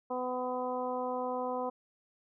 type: harmonic tone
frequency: 251.6 Hz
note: B3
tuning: 32 cents sharp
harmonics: 1 / 2 / 3 / 4 / 5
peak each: -40 / -35 / -38 / -38 / -47 dBFS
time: 0.1-1.7 s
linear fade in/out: 10 ms
effects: none